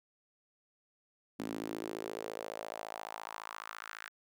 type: tone with high-pass filter sweep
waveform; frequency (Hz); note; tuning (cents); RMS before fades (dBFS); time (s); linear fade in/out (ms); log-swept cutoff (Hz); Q
sawtooth; 54.5; A1; -16; -43; 1.39-4.09; 5; 250 to 1600; 3
effects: none